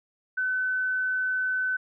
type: tone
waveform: sine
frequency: 1513 Hz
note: F#6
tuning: 38 cents sharp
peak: -24 dBFS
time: 0.37-1.77 s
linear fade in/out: 10 ms
effects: none